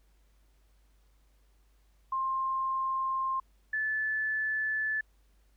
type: tone pair in turn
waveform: sine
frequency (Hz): 1058 / 1739.3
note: C6 / A6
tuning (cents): +19 / -20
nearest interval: major sixth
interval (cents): 861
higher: second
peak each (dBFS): -28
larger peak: neither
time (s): 2.12-3.4 / 3.73-5.01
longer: neither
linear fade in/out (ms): 5
effects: added 50 Hz sine -62 dBFS peak until 5.56 s + pink hiss -73 dBFS RMS until 5.56 s